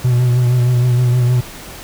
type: tone with vibrato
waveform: triangle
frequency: 123.47 Hz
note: B2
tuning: in tune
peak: -8 dBFS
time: 0.04-1.41 s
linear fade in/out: 10 ms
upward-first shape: triangle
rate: 6.4 Hz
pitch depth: 41 cents each way
effects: pink hiss -33 dBFS RMS until 1.83 s

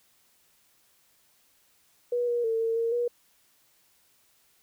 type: tone with pitch steps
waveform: sine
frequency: 485 / 477.9 / 451 / 454 / 460.3 / 480.5 Hz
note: B4 / A#4 / A4 / A#4 / A#4 / B4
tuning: -31 / +43 / +43 / -46 / -22 / -48 cents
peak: -24 dBFS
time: 2.12-3.08 s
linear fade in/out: 5 ms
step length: 160 ms
effects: white hiss -65 dBFS RMS until 4.62 s

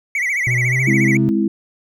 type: tone with vibrato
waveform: triangle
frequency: 2112 Hz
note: C7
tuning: 16 cents sharp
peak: -15 dBFS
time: 0.15-1.17 s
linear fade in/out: 2 ms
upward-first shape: sine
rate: 14 Hz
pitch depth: 150 cents each way
type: tone with pitch glide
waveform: triangle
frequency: 123.47 to 133.87 Hz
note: B2 to C3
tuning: 0 to +40 cents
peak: -15 dBFS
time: 0.47-1.29 s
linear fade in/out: 0 ms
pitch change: +140 cents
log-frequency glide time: 0.64-0.9 s
type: chord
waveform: sine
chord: Ab augmented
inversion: none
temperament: equal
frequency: 207.7 / 261.6 / 329.6 Hz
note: Ab3 / C4 / E4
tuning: 0 / 0 / 0 cents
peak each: -17 / -22 / -18 dBFS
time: 0.87-1.48 s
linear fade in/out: 5 ms
effects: none

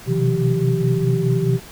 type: tone cluster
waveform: sine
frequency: 125 / 129.8 / 160.4 / 177.9 / 388.7 Hz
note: B2 / C3 / E3 / F3 / G4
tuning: +21 / -13 / -47 / +32 / -15 cents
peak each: -23 / -20 / -21 / -25 / -22 dBFS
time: 0.06-1.6 s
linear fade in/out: 50 ms
effects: pink hiss -40 dBFS RMS until 1.71 s

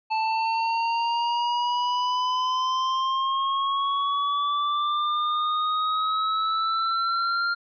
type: exponential sweep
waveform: square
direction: up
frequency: 878 to 1396.9 Hz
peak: -23 dBFS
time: 0.1-7.55 s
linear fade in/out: 20 ms
effects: resampled to 11025 Hz

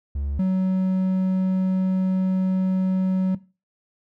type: tone pair in turn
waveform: triangle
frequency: 70.7 / 187.39 Hz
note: C#2 / F#3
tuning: +35 / +22 cents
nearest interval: octave + perfect fourth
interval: 1687 cents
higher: second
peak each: -22 / -16 dBFS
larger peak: second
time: 0.15-0.39 / 0.39-3.35 s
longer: second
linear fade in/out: 5 ms
effects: noise-tail reverb RT60 0.3 s tail -18 dB re dry

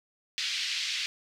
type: band-pass noise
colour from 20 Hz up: white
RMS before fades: -32 dBFS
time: 0.38-1.06 s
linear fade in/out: 0 ms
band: 2100 to 4800 Hz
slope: 24 dB/octave
effects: none

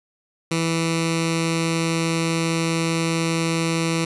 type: tone with notch filter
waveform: 10% pulse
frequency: 164.81 Hz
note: E3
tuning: in tune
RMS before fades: -22 dBFS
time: 0.51-4.05 s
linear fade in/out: 5 ms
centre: 730 Hz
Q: 0.84
effects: resampled to 24000 Hz + 8-bit

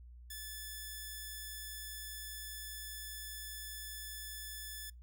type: tone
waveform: 5% pulse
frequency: 1735 Hz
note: A6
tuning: 25 cents flat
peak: -33 dBFS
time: 0.3-4.9 s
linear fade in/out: 5 ms
effects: noise-tail reverb RT60 0.2 s tail -25 dB re dry + added 60 Hz sine -51 dBFS peak until 5.02 s

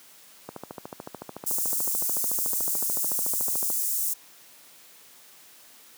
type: click train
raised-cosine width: 1 ms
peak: -21 dBFS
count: 45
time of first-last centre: 0.49-3.702 s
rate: 13.7 Hz
type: high-pass noise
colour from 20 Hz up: white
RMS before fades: -27 dBFS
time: 1.46-4.14 s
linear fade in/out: 10 ms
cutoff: 6900 Hz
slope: 24 dB/octave
effects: white hiss -52 dBFS RMS until 5.97 s + high-pass 150 Hz 12 dB/octave

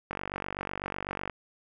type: click train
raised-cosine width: 0.5 ms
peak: -18 dBFS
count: 58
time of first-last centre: 0.11-1.298 s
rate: 48 Hz
effects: none

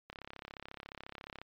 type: click train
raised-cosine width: 0.3 ms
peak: -28 dBFS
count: 46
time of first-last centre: 0.1-1.416 s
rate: 34.2 Hz
effects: low-pass 5000 Hz 12 dB/octave + MP3 96 kbps

